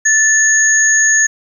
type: tone pair together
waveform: sine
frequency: 1760 / 6645 Hz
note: A6 / G#8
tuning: 0 / 0 cents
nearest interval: octave + major seventh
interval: 2300 cents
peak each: -11 dBFS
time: 0.05-1.27 s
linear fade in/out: 10 ms
effects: 7-bit